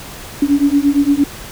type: beating tone pair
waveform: sine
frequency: 280.4 / 289.1 Hz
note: C#4 / D4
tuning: +20 / -27 cents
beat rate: 8.7 Hz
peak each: -13 dBFS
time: 0.42-1.24 s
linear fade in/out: 5 ms
effects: pink hiss -32 dBFS RMS until 1.51 s